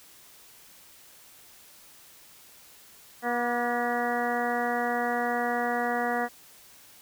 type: harmonic tone with a mistuned harmonic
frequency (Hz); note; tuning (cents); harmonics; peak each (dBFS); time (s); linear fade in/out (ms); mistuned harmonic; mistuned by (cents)
241; B3; -42; 1 / 2 / 3 / 4 / 5 / 6 / 7 / 8; -33 / -32 / -29 / -38 / -37 / -37 / -36 / -35; 3.22-6.29; 50; 5; -32
effects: white hiss -53 dBFS RMS until 7.01 s